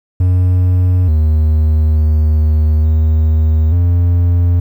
triangle tone with pitch steps, 90.7 / 77.7 / 77.1 / 78.5 / 87.3 Hz, F#2 / D#2 / D#2 / D#2 / F2, -34 / -2 / -15 / +16 / 0 cents, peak -6 dBFS, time 0.2-4.6 s, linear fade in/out 5 ms, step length 880 ms, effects 8-bit

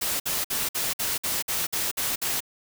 white noise bursts, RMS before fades -27 dBFS, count 10, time 0.01-2.405 s, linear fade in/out 10 ms, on 190 ms, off 55 ms, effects none

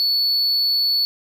triangle tone, 4435 Hz, C#8, in tune, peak -15 dBFS, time 0-1.05 s, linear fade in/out 0 ms, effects none

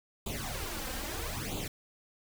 pink noise with flanger, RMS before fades -37 dBFS, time 0.26-1.68 s, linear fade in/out 5 ms, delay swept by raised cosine 0.27 to 3.87 ms, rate 0.77 Hz, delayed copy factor +0.8, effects none

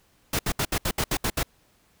pink noise bursts, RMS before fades -25 dBFS, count 9, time 0.33-1.431 s, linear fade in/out 5 ms, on 61 ms, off 69 ms, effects pink hiss -63 dBFS RMS until 2 s

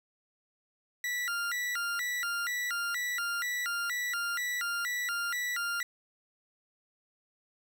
40% pulse tone with vibrato, 1654 Hz, G#6, 8 cents flat, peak -30 dBFS, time 1.04-5.83 s, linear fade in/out 2 ms, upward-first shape square, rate 2.1 Hz, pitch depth 290 cents each way, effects 10-bit

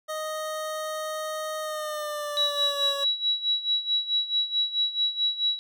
25% pulse tone with pitch glide, 622.3 to 560.8 Hz, D#5 to C#5, 0 to +20 cents, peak -26 dBFS, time 0.08-3.05 s, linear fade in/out 20 ms, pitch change -180 cents, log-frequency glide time 1.6-2.91 s
sine tone with tremolo, 3900 Hz, B7, 23 cents flat, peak -20 dBFS, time 2.37-5.59 s, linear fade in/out 0 ms, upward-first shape sine, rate 4.6 Hz, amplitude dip 80%
effects none

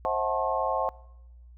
sine tone cluster, 530 / 644 / 734 / 876 / 1075 Hz, C5 / E5 / F#5 / A5 / C6, +22 / -41 / -14 / -8 / +47 cents, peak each -31 dBFS, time 0.05-0.89 s, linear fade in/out 0 ms, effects noise-tail reverb RT60 1.0 s tail -24 dB re dry + added 60 Hz sine -47 dBFS peak until 1.57 s

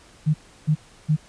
sine tone bursts, 153.4 Hz, D#3, 24 cents flat, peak -15 dBFS, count 3, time 0.26-1.166 s, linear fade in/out 20 ms, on 82 ms, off 330 ms, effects pink hiss -51 dBFS RMS until 1.28 s + resampled to 22050 Hz

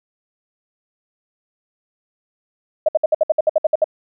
sine tone bursts, 622.3 Hz, D#5, in tune, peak -10 dBFS, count 12, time 2.86-3.843 s, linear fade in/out 5 ms, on 26 ms, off 61 ms, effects none

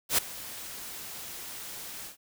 white noise with ADSR envelope, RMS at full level -22 dBFS, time 0.09-2.17 s, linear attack 92 ms, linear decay 6 ms, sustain -19 dB, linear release 120 ms, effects none

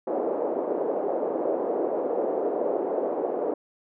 white band-pass noise, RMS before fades -27 dBFS, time 0.07-3.54 s, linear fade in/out 5 ms, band 340 to 590 Hz, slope 24 dB/octave, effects none

